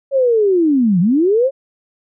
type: linear two-way sweep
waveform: sine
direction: down then up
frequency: 558 to 164.81 to 558 Hz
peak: -10 dBFS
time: 0.11-1.51 s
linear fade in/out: 50 ms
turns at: 1 s
effects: none